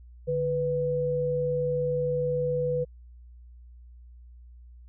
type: tone pair together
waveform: sine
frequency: 146.83 / 494.9 Hz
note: D3 / B4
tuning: 0 / +4 cents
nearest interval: octave + major sixth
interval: 2104 cents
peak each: -31 / -25 dBFS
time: 0.27-2.85 s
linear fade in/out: 20 ms
effects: added 60 Hz sine -46 dBFS peak until 4.88 s